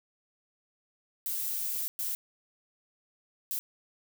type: noise bursts at uneven times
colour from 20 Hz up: violet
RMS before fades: -33 dBFS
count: 3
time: 1.26-1.88 / 1.99-2.15 / 3.51-3.59 s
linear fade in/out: 0 ms
effects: none